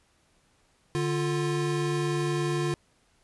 square tone pair together, 147.2 / 350.1 Hz, D3 / F4, +4 / +4 cents, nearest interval octave + minor third, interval 1500 cents, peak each -29 / -29 dBFS, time 0.95-2.74 s, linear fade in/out 0 ms, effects pink hiss -66 dBFS RMS until 3.23 s + resampled to 24000 Hz

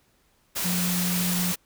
sine tone in noise, 178.8 Hz, F3, 41 cents sharp, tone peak -25 dBFS, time 0.64-1.53 s, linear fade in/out 20 ms, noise white, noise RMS -28 dBFS, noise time 0.55-1.56 s, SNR 0 dB, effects pink hiss -65 dBFS RMS until 1.65 s

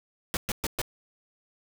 pink noise bursts, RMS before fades -29 dBFS, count 4, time 0.34-0.816 s, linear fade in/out 0 ms, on 29 ms, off 120 ms, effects none

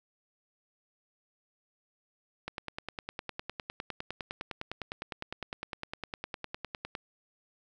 click train, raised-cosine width 0.3 ms, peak -20 dBFS, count 45, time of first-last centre 2.48-6.952 s, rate 9.84 Hz, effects none

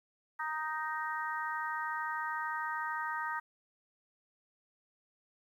harmonic tone, 311.1 Hz, D#4, in tune, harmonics 3 / 4 / 5 / 6, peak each -38 / -39 / -40 / -41 dBFS, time 0.39-3.4 s, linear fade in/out 10 ms, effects 11-bit

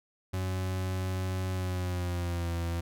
40% pulse tone with pitch glide, 93.2 to 84.97 Hz, F#2 to F2, +13 to -47 cents, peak -29 dBFS, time 0.33-2.81 s, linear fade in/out 10 ms, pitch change -160 cents, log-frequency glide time 1.51-2.54 s, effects none

